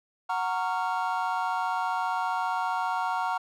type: chord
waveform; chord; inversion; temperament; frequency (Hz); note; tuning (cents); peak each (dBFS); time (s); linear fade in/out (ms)
triangle; Gb major seventh; none; just; 740 / 925 / 1110 / 1387.5; Gb5 / Bb5 / Db6 / F6; 0 / -14 / +2 / -12; -29 / -28 / -32 / -32; 0.29-3.38; 10
effects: none